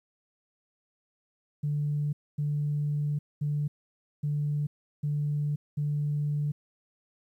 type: tone bursts at uneven times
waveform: sine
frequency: 147.1 Hz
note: D3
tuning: 3 cents sharp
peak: -25 dBFS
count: 6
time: 1.63-2.13 / 2.38-3.19 / 3.41-3.68 / 4.23-4.67 / 5.03-5.56 / 5.77-6.52 s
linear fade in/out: 10 ms
effects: tanh soft clip ceiling -21 dBFS + 11-bit